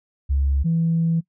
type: tone pair in turn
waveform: sine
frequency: 69.3 / 165.14 Hz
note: C#2 / E3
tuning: 0 / +3 cents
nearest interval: octave + minor third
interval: 1503 cents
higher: second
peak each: -16 dBFS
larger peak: neither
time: 0.29-0.64 / 0.64-1.21 s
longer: second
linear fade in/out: 20 ms
effects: noise-tail reverb RT60 0.1 s tail -22 dB re dry + tanh soft clip ceiling -12 dBFS